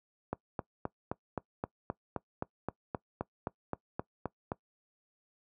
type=click train; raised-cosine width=1 ms; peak=-19 dBFS; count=17; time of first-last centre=0.33-4.518 s; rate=3.82 Hz; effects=noise-tail reverb RT60 0.1 s tail -21 dB re dry + high-pass 80 Hz 12 dB/octave